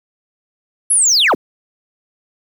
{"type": "linear sweep", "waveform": "sine", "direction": "down", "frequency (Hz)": [11130, 112.5], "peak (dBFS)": -7, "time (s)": [0.9, 1.35], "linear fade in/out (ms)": 10, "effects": ["tanh soft clip ceiling -8 dBFS", "7-bit"]}